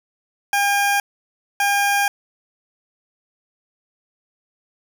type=tone pair in turn; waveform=20% pulse; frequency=806 / 806 Hz; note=G5 / G5; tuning=+48 / +48 cents; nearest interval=unison; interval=0 cents; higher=neither; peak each=-11 dBFS; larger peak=neither; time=0.53-1 / 1.6-2.08 s; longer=second; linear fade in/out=2 ms; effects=7-bit